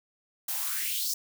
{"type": "noise with high-pass filter sweep", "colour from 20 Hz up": "blue", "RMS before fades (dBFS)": -31, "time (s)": [0.48, 1.14], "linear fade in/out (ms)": 5, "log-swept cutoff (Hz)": [580, 5900], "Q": 3.4, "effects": []}